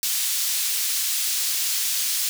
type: high-pass noise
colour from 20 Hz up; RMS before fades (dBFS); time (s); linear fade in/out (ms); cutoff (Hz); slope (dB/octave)
pink; -24; 0.03-2.29; 0; 4200; 12
effects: none